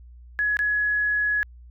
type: tone with dropouts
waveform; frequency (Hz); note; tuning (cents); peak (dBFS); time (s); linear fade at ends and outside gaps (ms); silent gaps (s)
sine; 1685; G#6; +25; -20; 0.39-1.43; 0; 0.569-0.591
effects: added 60 Hz sine -43 dBFS peak until 1.7 s